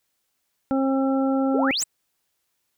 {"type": "harmonic tone", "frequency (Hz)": 268.4, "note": "C4", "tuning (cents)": 44, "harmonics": [1, 2, 3, 5], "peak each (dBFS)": [-20, -26, -30, -34], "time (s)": [0.71, 1.71], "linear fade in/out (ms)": 0}
{"type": "exponential sweep", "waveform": "sine", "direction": "up", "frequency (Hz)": [370, 8372], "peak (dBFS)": -22, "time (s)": [1.54, 1.84], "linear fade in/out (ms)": 5}
{"type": "noise with exponential growth", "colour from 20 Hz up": "white", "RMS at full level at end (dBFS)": -29, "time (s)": [1.75, 1.83], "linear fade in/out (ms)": 2, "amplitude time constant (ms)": 17}
{"effects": ["white hiss -74 dBFS RMS until 2.77 s"]}